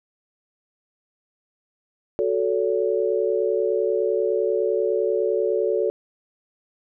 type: chord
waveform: sine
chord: F# minor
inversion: none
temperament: equal with one note detuned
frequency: 370 / 440 / 566.7 Hz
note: F#4 / A4 / C#5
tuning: 0 / 0 / +38 cents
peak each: -24 / -22 / -25 dBFS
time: 2.19-5.9 s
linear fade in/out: 0 ms
effects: none